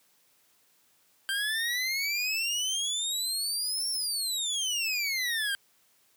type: exponential two-way sweep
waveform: 25% pulse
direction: up then down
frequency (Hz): 1568 to 5500 to 1568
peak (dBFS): -24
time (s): 1.29-5.55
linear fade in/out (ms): 0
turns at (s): 3.89
effects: white hiss -66 dBFS RMS until 6.16 s + high-pass 100 Hz 12 dB/octave